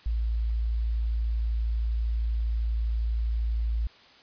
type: tone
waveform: sine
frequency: 56.3 Hz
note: A1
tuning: 40 cents sharp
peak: -24 dBFS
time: 0.06-3.87 s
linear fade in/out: 0 ms
effects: white hiss -54 dBFS RMS until 4.22 s + resampled to 11025 Hz